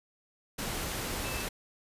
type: tone in noise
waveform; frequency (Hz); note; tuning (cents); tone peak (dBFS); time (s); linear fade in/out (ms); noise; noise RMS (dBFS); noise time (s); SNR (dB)
sine; 2637; E7; 0; -41; 1.24-1.44; 10; pink; -35; 0.58-1.49; -9
effects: resampled to 32000 Hz